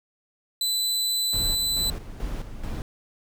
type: tone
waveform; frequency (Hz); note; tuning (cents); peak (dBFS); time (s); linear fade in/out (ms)
sawtooth; 4002; B7; +22; -20; 0.61-1.9; 2
type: noise with tremolo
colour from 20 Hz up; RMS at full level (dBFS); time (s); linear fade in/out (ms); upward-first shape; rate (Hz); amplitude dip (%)
brown; -30; 1.33-2.82; 0; square; 2.3; 60
effects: none